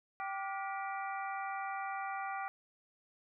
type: harmonic tone with a mistuned harmonic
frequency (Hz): 390.4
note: G4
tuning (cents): -7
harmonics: 2 / 3 / 4 / 5 / 6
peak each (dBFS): -39 / -43 / -45 / -47 / -49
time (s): 0.2-2.48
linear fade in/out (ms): 0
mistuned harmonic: 4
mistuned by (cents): -150
effects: none